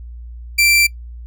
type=tone; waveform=sawtooth; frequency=2349 Hz; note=D7; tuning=in tune; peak=-7 dBFS; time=0.58-0.87 s; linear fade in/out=10 ms; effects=noise-tail reverb RT60 0.1 s tail -22 dB re dry + added 59 Hz sine -30 dBFS peak until 1.26 s